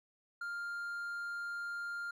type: tone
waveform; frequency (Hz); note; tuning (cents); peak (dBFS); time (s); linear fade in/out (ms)
triangle; 1400; F6; +4; -36; 0.41-2.11; 5
effects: none